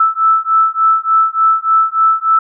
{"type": "beating tone pair", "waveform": "sine", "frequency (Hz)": [1315, 1318.4], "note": ["E6", "E6"], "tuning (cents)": [-5, 0], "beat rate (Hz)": 3.4, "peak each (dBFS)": -12, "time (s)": [0, 2.39], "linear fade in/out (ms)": 5, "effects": []}